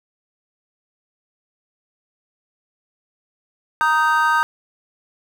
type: chord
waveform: triangle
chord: Eb major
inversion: second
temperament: just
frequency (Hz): 933.4 / 1244.5 / 1555.6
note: Bb5 / Eb6 / G6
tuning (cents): +2 / 0 / -14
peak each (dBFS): -17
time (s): 3.81-4.43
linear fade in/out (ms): 0
effects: 7-bit